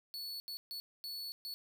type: tone bursts at uneven times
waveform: 45% pulse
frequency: 4424 Hz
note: C#8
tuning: 4 cents flat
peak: -40 dBFS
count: 5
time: 0.14-0.4 / 0.48-0.57 / 0.71-0.8 / 1.04-1.32 / 1.45-1.54 s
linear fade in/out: 0 ms
effects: none